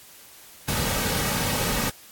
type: noise with comb filter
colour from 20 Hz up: pink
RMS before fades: -25 dBFS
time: 0.68-1.9 s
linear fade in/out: 5 ms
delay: 2.9 ms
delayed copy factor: -0.55
effects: white hiss -48 dBFS RMS until 2.11 s + AAC 64 kbps